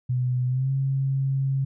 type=tone with pitch glide; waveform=sine; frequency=125.6 to 135.39 Hz; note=B2 to C#3; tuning=+30 to -40 cents; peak=-21 dBFS; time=0.09-1.65 s; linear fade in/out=10 ms; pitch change=+130 cents; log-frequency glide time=0.47-0.71 s; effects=none